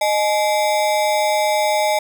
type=ring-modulated tone; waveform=square; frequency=732 Hz; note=F#5; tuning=19 cents flat; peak=-13 dBFS; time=0.01-1.99 s; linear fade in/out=5 ms; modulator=115 Hz; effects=none

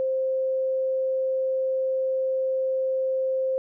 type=tone; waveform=sine; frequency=525 Hz; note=C5; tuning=6 cents sharp; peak=-22 dBFS; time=0-3.58 s; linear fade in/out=0 ms; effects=none

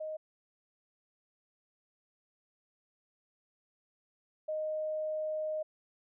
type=tone pair in turn; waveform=sine; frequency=623 / 620 Hz; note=D#5 / D#5; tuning=+2 / -6 cents; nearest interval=unison; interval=8 cents; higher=first; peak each=-36 / -32 dBFS; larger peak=second; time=0-0.17 / 4.48-5.63 s; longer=second; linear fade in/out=10 ms; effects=none

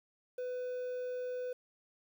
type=tone with quantisation; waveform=triangle; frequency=500 Hz; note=B4; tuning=21 cents sharp; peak=-34 dBFS; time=0.38-1.53 s; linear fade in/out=5 ms; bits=10; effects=none

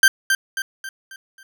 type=tone with echo; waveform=40% pulse; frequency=1568 Hz; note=G6; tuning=in tune; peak=-7 dBFS; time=0.03-0.08 s; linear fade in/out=2 ms; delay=270 ms; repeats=5; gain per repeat=-7 dB; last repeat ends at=1.43 s; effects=none

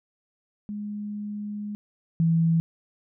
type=tone pair in turn; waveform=sine; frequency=207.7 / 164.78 Hz; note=G#3 / E3; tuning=0 / 0 cents; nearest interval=major third; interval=400 cents; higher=first; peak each=-30 / -18 dBFS; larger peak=second; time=0.69-1.75 / 2.2-2.6 s; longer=first; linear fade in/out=0 ms; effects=none

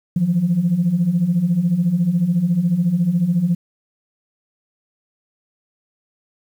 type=beating tone pair; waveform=sine; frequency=163.7 / 177.7 Hz; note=E3 / F3; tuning=-12 / +30 cents; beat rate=14 Hz; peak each=-20 / -15 dBFS; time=0.16-3.55 s; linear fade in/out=5 ms; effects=tanh soft clip ceiling -8 dBFS + 8-bit

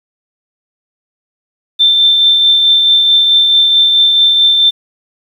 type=tone with tremolo; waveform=sine; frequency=3561 Hz; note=A7; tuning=20 cents sharp; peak=-4 dBFS; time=1.79-4.71 s; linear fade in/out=20 ms; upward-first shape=triangle; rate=4.6 Hz; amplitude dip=35%; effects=7-bit

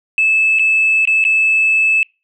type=tone with dropouts; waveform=sine; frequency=2615 Hz; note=E7; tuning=15 cents flat; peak=-9 dBFS; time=0.18-2.03 s; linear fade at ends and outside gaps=1 ms; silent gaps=0.588-0.594 / 1.053-1.074 / 1.241-1.25 s; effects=noise-tail reverb RT60 0.3 s tail -26 dB re dry + tanh soft clip ceiling -5 dBFS

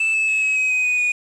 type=tone with pitch steps; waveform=triangle; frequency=2637 / 2611 / 2586 / 2560 / 2535 / 2511 / 2486 / 2462 Hz; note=E7 / E7 / E7 / D#7 / D#7 / D#7 / D#7 / D#7; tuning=0 / -17 / -34 / +49 / +32 / +15 / -2 / -19 cents; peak=-15 dBFS; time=0-1.12 s; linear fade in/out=5 ms; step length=140 ms; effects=resampled to 24000 Hz + 7-bit

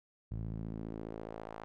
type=tone with band-pass filter sweep; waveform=sawtooth; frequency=54.7 Hz; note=A1; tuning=9 cents flat; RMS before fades=-42 dBFS; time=0.31-1.64 s; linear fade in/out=0 ms; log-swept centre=110 to 920 Hz; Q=1.3; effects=none

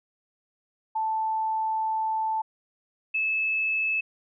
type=tone pair in turn; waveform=sine; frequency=880 / 2607 Hz; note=A5 / E7; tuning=0 / -20 cents; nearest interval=octave + perfect fifth; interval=1880 cents; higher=second; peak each=-24 / -23 dBFS; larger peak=second; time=0.95-2.42 / 3.14-4.01 s; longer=first; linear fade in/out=10 ms; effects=none

